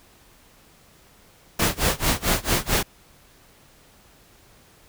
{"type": "noise with tremolo", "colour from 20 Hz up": "pink", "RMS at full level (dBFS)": -19, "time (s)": [1.59, 2.83], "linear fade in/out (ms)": 5, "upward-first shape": "sine", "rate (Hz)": 4.5, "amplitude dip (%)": 95, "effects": ["pink hiss -54 dBFS RMS until 4.88 s"]}